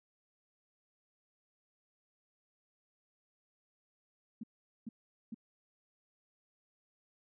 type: tone bursts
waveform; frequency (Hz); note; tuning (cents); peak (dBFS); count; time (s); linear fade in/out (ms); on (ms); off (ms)
sine; 225.4; A3; +42; -39; 3; 4.41-5.345; 5; 25; 430
effects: none